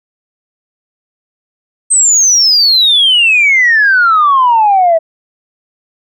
sine exponential sweep, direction down, 8372 to 638 Hz, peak -4 dBFS, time 1.9-4.99 s, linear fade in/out 20 ms, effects tanh soft clip ceiling -1 dBFS

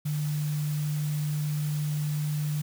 sine tone in noise, 150 Hz, D3, 37 cents sharp, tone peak -26 dBFS, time 0.05-2.62 s, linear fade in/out 10 ms, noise white, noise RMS -43 dBFS, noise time 0.05-2.62 s, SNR +14 dB, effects none

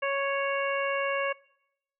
harmonic tone, 554.4 Hz, C#5, in tune, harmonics 1 / 2 / 3 / 4 / 5, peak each -29 / -32 / -34 / -35 / -36 dBFS, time 0.02-1.33 s, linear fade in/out 10 ms, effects noise-tail reverb RT60 0.8 s tail -22 dB re dry

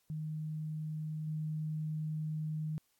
sine tone with level steps, 155 Hz, D#3, 6 cents flat, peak -36 / -34 dBFS, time 0.1-2.78 s, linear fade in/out 0 ms, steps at 1.27 s, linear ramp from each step 5 ms, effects white hiss -75 dBFS RMS until 2.99 s + AAC 64 kbps

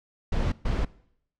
brown noise bursts at uneven times, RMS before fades -25 dBFS, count 2, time 0.32-0.52 / 0.65-0.85 s, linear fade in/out 5 ms, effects noise-tail reverb RT60 0.7 s tail -21 dB re dry + low-pass 5000 Hz 12 dB/octave

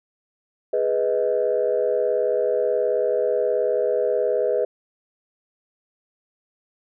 sine chord, G# minor, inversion none, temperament equal with one note detuned, 415.3 / 493.9 / 629.1 Hz, G#4 / B4 / D#5, 0 / 0 / +19 cents, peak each -23 / -21 / -23 dBFS, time 0.73-4.65 s, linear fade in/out 5 ms, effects tanh soft clip ceiling -11 dBFS

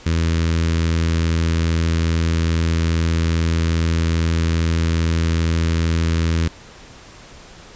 sawtooth tone with notch filter, 82.41 Hz, E2, in tune, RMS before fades -18 dBFS, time 0.06-6.48 s, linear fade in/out 5 ms, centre 740 Hz, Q 0.79, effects pink hiss -42 dBFS RMS until 7.75 s + resampled to 16000 Hz

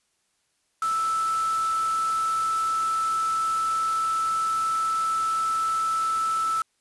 sine tone in noise, 1318.5 Hz, E6, in tune, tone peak -22 dBFS, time 0.82-6.62 s, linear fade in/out 2 ms, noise white, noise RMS -38 dBFS, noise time 0.82-6.62 s, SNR +13 dB, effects white hiss -71 dBFS RMS until 6.8 s + resampled to 24000 Hz

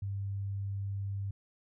sine tone, 99 Hz, G2, 18 cents sharp, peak -33 dBFS, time 0.02-1.31 s, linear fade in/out 5 ms, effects none

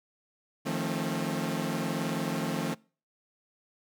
sawtooth chord, F dominant seventh, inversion third, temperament equal with one note detuned, 155.56 / 174.61 / 220 / 268.5 Hz, Eb3 / F3 / A3 / C4, 0 / 0 / 0 / +45 cents, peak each -31 dBFS, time 0.65-2.75 s, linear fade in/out 20 ms, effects noise-tail reverb RT60 0.4 s tail -25 dB re dry

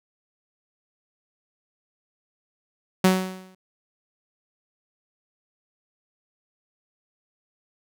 sawtooth tone with exponential decay, 186.7 Hz, F#3, 16 cents sharp, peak -9 dBFS, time 3.04-3.55 s, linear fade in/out 5 ms, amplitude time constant 110 ms, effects none

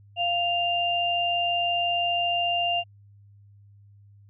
sine tone pair together, 697.5 / 2794 Hz, F5 / F7, -2 / 0 cents, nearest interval 2 octaves, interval 2402 cents, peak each -25 dBFS, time 0.16-2.84 s, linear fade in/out 50 ms, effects added 101 Hz sine -50 dBFS peak until 4.29 s

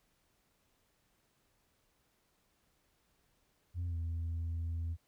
sine tone with pitch glide, 87.4 to 83.12 Hz, F2 to E2, +2 to +15 cents, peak -32 dBFS, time 3.74-4.97 s, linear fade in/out 50 ms, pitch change -87 cents, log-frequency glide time 3.87-3.96 s, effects tanh soft clip ceiling -33 dBFS + pink hiss -75 dBFS RMS until 5.07 s

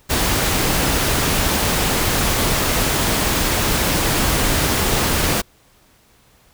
pink noise, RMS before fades -18 dBFS, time 0.09-5.42 s, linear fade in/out 20 ms, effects pink hiss -54 dBFS RMS until 6.53 s

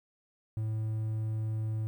triangle tone, 109.5 Hz, A2, 8 cents flat, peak -28 dBFS, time 0.57-1.87 s, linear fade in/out 0 ms, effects 11-bit

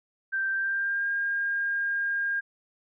sine tone with pitch glide, 1568 to 1613 Hz, G6 to G6, 0 to +49 cents, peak -25 dBFS, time 0.32-2.41 s, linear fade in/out 20 ms, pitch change +49 cents, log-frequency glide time 0.51-1.08 s, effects none

